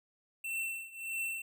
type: tone with tremolo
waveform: square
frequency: 2692 Hz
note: E7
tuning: 36 cents sharp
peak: -33 dBFS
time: 0.44-1.42 s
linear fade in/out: 5 ms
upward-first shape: triangle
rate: 1.6 Hz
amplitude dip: 90%
effects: none